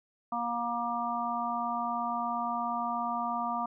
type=harmonic tone; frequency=237.1 Hz; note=A#3; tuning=30 cents sharp; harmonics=1 / 3 / 4 / 5; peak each=-38 / -34 / -35 / -34 dBFS; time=0.32-3.66 s; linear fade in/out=5 ms; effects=none